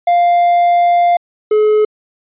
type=tone pair in turn; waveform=triangle; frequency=698.5 / 426.4 Hz; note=F5 / G#4; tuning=0 / +46 cents; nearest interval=major sixth; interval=854 cents; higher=first; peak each=-6 dBFS; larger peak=neither; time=0.07-1.17 / 1.51-1.85 s; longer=first; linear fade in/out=5 ms; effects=resampled to 8000 Hz